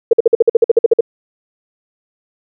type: tone bursts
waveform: sine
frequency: 461.4 Hz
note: A#4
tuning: 18 cents flat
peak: -3 dBFS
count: 13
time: 0.11-1.008 s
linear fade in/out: 5 ms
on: 22 ms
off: 51 ms
effects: none